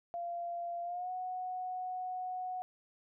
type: tone with pitch glide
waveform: sine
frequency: 691 to 736.3 Hz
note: F5 to F#5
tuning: -19 to -9 cents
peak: -36 dBFS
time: 0.14-2.62 s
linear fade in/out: 0 ms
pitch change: +110 cents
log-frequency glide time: 0.83-1.11 s
effects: none